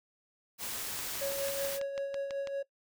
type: noise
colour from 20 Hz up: white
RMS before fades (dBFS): -38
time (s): 0.58-1.8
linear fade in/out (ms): 50
type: click train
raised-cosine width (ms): 0.2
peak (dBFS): -24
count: 10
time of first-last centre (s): 0.99-2.473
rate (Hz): 6.07
type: tone with tremolo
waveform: triangle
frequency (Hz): 554.4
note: C#5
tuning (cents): 0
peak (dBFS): -29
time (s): 1.21-2.63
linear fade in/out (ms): 10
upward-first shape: sine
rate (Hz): 5.3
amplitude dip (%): 45
effects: noise-tail reverb RT60 0.1 s tail -20 dB re dry